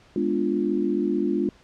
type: chord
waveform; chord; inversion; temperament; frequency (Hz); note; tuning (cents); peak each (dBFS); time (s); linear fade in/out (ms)
sine; G# diminished seventh; none; equal; 207.7 / 246.9 / 293.7 / 349.2; G#3 / B3 / D4 / F4; 0 / 0 / 0 / 0; -27 / -29 / -26 / -25; 0.16-1.49; 2
effects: pink hiss -55 dBFS RMS until 1.63 s + low-pass 5000 Hz 12 dB/octave